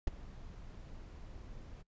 brown noise with ADSR envelope, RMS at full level -30 dBFS, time 0.07-1.83 s, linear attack 5 ms, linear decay 13 ms, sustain -19 dB, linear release 20 ms, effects noise-tail reverb RT60 0.1 s tail -21 dB re dry + resampled to 16000 Hz

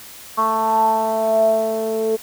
10% pulse tone with low-pass filter sweep, 221.3 Hz, A3, 10 cents sharp, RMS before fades -18 dBFS, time 0.37-2.17 s, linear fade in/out 20 ms, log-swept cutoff 1100 to 470 Hz, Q 9.5, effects white hiss -39 dBFS RMS until 2.22 s

